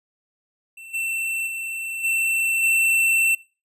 square tone with level steps, 2689 Hz, E7, 34 cents sharp, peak -39 / -24 / -28 / -20 / -17 dBFS, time 0.77-3.35 s, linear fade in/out 5 ms, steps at 0.93 / 1.46 / 2.03 / 2.62 s, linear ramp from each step 20 ms, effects noise-tail reverb RT60 0.3 s tail -20 dB re dry + resampled to 32000 Hz

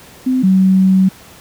sine tone pair in turn, 257.2 / 189.1 Hz, C4 / F#3, -30 / +38 cents, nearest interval perfect fourth, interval 532 cents, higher first, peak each -11 / -7 dBFS, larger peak second, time 0.26-0.43 / 0.43-1.09 s, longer second, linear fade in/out 10 ms, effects pink hiss -40 dBFS RMS until 1.4 s + high-pass 60 Hz 12 dB/octave

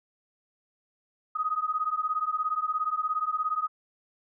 sine beating tone pair, 1244.5 / 1261.5 Hz, D#6 / D#6, 0 / +23 cents, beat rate 17 Hz, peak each -29 dBFS, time 1.35-3.68 s, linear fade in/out 10 ms, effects none

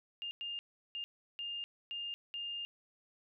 sine tone bursts at uneven times, 2814 Hz, F7, 12 cents sharp, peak -38 dBFS, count 6, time 0.22-0.31 / 0.41-0.59 / 0.95-1.04 / 1.39-1.64 / 1.91-2.14 / 2.34-2.65 s, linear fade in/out 0 ms, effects none

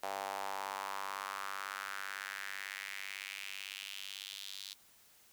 sawtooth tone with high-pass filter sweep, 98 Hz, G2, in tune, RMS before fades -43 dBFS, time 0.03-4.74 s, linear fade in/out 5 ms, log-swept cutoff 720 to 3900 Hz, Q 3, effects white hiss -64 dBFS RMS until 5.32 s

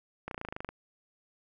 slowing click train, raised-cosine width 0.5 ms, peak -22 dBFS, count 12, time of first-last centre 0.28-0.69 s, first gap 32 ms, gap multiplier 1.03, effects none

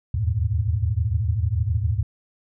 sine tone cluster, 76.5 / 83.4 / 105 / 117.9 Hz, D#2 / E2 / G#2 / A#2, -29 / +21 / +19 / +20 cents, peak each -26 / -25 / -23 / -28 dBFS, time 0.14-2.03 s, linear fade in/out 5 ms, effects none

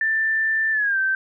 sine tone with pitch glide, 1775 to 1554.2 Hz, A6 to G6, +15 to -15 cents, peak -18 dBFS, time 0.01-1.15 s, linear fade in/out 2 ms, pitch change -230 cents, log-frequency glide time 0.72-0.98 s, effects none

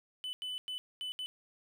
triangle tone bursts at uneven times, 3003 Hz, F#7, 25 cents sharp, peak -35 dBFS, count 5, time 0.24-0.33 / 0.42-0.58 / 0.68-0.78 / 1.01-1.12 / 1.19-1.26 s, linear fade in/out 0 ms, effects none

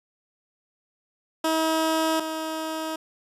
15% pulse tone pair in turn, 320 / 317.8 Hz, D#4 / D#4, +49 / +37 cents, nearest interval unison, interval 12 cents, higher first, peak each -15 / -22 dBFS, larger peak first, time 1.44-2.2 / 2.2-2.96 s, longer neither, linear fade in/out 5 ms, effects resampled to 32000 Hz

